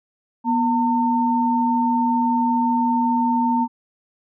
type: tone pair together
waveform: sine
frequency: 242.7 / 906.3 Hz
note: B3 / A#5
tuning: -30 / -49 cents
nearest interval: octave + major seventh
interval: 2281 cents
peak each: -19 dBFS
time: 0.44-3.68 s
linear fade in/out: 50 ms
effects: none